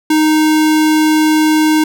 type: tone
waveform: square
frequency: 310 Hz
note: D#4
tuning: 6 cents flat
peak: -9 dBFS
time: 0.1-1.84 s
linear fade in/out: 5 ms
effects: none